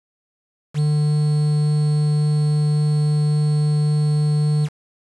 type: tone with quantisation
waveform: triangle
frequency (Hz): 149.7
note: D3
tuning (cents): +33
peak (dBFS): -13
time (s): 0.74-4.69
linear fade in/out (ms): 50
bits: 6
effects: resampled to 24000 Hz